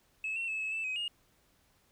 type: tone with pitch steps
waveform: sine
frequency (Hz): 2594 / 2714 / 2604 / 2585 / 2642 / 2528 / 2850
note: E7 / E7 / E7 / E7 / E7 / D#7 / F7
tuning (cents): -28 / +50 / -22 / -34 / +3 / +27 / +34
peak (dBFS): -31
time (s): 0.24-1.08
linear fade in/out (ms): 2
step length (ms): 120
effects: tanh soft clip ceiling -30 dBFS + pink hiss -69 dBFS RMS until 1.91 s